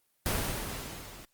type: noise with level ramp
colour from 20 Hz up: pink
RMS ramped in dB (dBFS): -28 to -49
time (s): 0.26-1.25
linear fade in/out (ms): 0
effects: white hiss -73 dBFS RMS until 1.33 s + Opus 24 kbps